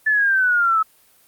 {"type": "exponential sweep", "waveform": "sine", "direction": "down", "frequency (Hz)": [1754, 1286], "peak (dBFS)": -14, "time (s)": [0.06, 0.83], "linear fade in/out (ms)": 10, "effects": ["white hiss -55 dBFS RMS until 1.27 s", "Opus 32 kbps"]}